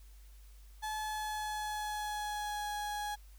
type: tone with pitch glide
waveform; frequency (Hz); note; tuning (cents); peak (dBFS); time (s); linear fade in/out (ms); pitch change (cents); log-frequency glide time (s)
35% pulse; 860 to 831.7; A5 to G#5; -40 to +2; -34; 0.82-3.16; 20; -58; 0.95-2.7
effects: added 50 Hz sine -52 dBFS peak until 3.38 s + white hiss -66 dBFS RMS until 3.38 s